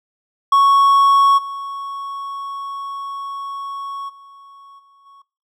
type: tone with level steps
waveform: triangle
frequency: 1108.7 Hz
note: C#6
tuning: in tune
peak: -7 / -23 / -38 / -47 / -41 dBFS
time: 0.52-5.22 s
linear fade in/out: 5 ms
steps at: 1.37 / 4.08 / 4.78 / 5.05 s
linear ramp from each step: 20 ms
effects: noise-tail reverb RT60 0.4 s tail -24 dB re dry